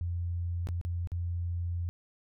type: tone with dropouts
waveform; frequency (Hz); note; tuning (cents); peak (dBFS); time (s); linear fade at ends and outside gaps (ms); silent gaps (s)
sine; 86.6; F2; -14; -30; 0.01-1.89; 0; 0.671-0.688 / 0.813-0.85 / 1.073-1.118
effects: none